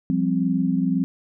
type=chord; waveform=sine; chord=F suspended second; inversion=none; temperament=just; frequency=174.61 / 196.44 / 261.9 Hz; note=F3 / G3 / C4; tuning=0 / +4 / +2 cents; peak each=-23 / -24 / -22 dBFS; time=0.1-1.04 s; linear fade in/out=0 ms; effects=none